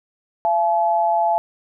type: tone pair together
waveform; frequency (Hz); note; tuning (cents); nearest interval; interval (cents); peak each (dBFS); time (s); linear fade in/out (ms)
sine; 680 / 857.5; F5 / A5; -46 / -45; major third; 401; -18; 0.45-1.38; 0
effects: none